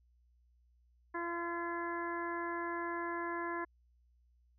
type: harmonic tone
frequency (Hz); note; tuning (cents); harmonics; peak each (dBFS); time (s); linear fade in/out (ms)
341.7; F4; -38; 1 / 2 / 3 / 4 / 5 / 6; -40 / -46 / -40 / -48 / -43 / -51; 1.14-3.65; 10
effects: added 60 Hz sine -66 dBFS peak until 4.58 s